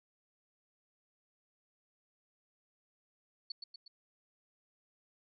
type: tone with echo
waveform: sine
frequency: 4435 Hz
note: C#8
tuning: in tune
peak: -37 dBFS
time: 3.5-3.52 s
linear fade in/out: 5 ms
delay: 120 ms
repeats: 3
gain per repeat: -5 dB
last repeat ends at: 3.88 s
effects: none